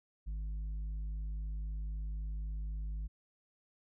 sine tone with tanh clipping, 51.91 Hz, G#1, in tune, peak -37 dBFS, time 0.26-3.08 s, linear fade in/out 20 ms, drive 5 dB, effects none

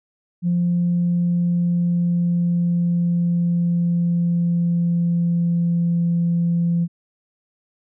sine tone with pitch glide, 174.61 to 170.62 Hz, F3 to F3, 0 to -40 cents, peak -15 dBFS, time 0.42-6.88 s, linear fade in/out 50 ms, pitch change -40 cents, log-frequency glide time 0.56-6.01 s, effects tanh soft clip ceiling -12 dBFS

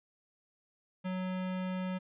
square tone, 185 Hz, F#3, in tune, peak -34 dBFS, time 1.04-1.99 s, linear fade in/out 20 ms, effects resampled to 8000 Hz

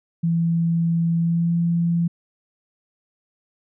sine tone with pitch glide, 167.2 to 169.73 Hz, E3 to F3, +25 to -49 cents, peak -17 dBFS, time 0.23-2.08 s, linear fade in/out 10 ms, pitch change +26 cents, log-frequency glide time 1.17-1.54 s, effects none

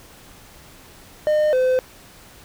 triangle tone pair in turn, 608 / 512.2 Hz, D#5 / C5, -40 / -37 cents, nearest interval minor third, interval 297 cents, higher first, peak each -13 dBFS, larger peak neither, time 1.27-1.53 / 1.53-1.79 s, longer neither, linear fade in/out 0 ms, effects pink hiss -46 dBFS RMS until 2.44 s

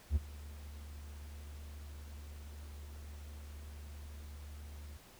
triangle tone with ADSR envelope, 73.42 Hz, D2, in tune, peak -23 dBFS, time 0.1-4.97 s, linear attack 58 ms, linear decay 26 ms, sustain -21 dB, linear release 3 ms, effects pink hiss -59 dBFS RMS until 5.19 s

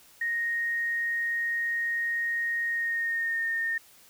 sine tone with pitch glide, 1864.7 to 1831.6 Hz, A#6 to A#6, 0 to -31 cents, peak -26 dBFS, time 0.21-3.78 s, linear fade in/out 5 ms, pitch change -31 cents, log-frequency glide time 2.67-3.47 s, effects white hiss -56 dBFS RMS until 4.09 s

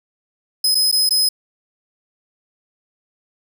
sawtooth tone with dropouts, 5070 Hz, D#8, 32 cents sharp, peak -11 dBFS, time 0.64-1.29 s, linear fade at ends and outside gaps 5 ms, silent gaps 0.747-0.752 / 0.915-0.925 / 1.092-1.107 s, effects none

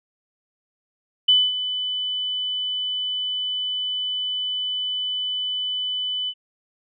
sine tone with ADSR envelope, 3000 Hz, F#7, 23 cents sharp, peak -11 dBFS, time 1.28-6.34 s, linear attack 8 ms, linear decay 230 ms, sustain -12 dB, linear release 57 ms, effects none

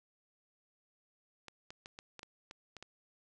clicks, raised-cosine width 0.2 ms, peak -30 dBFS, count 9, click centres 1.483 / 1.705 / 1.859 / 1.989 / 2.193 / 2.231 / 2.511 / 2.767 / 2.826 s, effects resampled to 24000 Hz

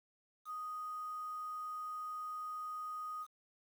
sine tone with quantisation, 1244.5 Hz, D#6, in tune, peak -40 dBFS, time 0.45-3.27 s, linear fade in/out 50 ms, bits 10, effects none

